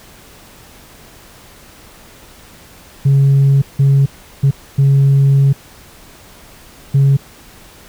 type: tone bursts at uneven times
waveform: sine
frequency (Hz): 138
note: C#3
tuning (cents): -7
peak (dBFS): -5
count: 5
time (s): 3.05-3.62 / 3.79-4.06 / 4.43-4.51 / 4.78-5.53 / 6.94-7.17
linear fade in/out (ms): 10
effects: tanh soft clip ceiling -5 dBFS + pink hiss -41 dBFS RMS until 7.88 s